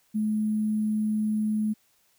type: tone with sample-and-hold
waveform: sine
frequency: 214 Hz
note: A3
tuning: 48 cents flat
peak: -23 dBFS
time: 0.14-1.74 s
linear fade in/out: 20 ms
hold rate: 11025 Hz
effects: white hiss -66 dBFS RMS until 2.18 s